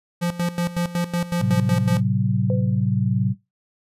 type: tone with tremolo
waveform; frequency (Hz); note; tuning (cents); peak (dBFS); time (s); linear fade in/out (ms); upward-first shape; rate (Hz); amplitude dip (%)
square; 173.7; F3; -9; -20; 0.21-2.01; 20; square; 5.4; 80
type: chord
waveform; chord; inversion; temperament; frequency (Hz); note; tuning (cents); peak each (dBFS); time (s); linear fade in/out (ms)
sine; F# diminished; first; equal with one note detuned; 110 / 130.81 / 188.23; A2 / C3 / F#3; 0 / 0 / +30; -22; 1.39-3.35; 50
type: tone with exponential decay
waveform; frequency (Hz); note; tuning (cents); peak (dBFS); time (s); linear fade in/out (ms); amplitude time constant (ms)
sine; 506; B4; +42; -22; 2.5-2.88; 1; 81
effects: noise-tail reverb RT60 0.2 s tail -19 dB re dry + resampled to 32000 Hz